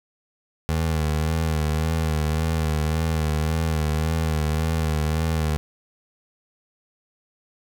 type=tone with vibrato; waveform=25% pulse; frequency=78.6 Hz; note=D#2; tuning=18 cents sharp; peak=-17 dBFS; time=0.69-5.57 s; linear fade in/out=0 ms; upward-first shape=sine; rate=1.8 Hz; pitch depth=54 cents each way; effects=none